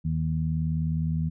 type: harmonic tone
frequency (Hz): 79.6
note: D#2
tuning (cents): +40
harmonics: 1 / 2 / 3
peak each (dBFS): -30 / -25 / -36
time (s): 0.04-1.3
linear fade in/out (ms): 20
effects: none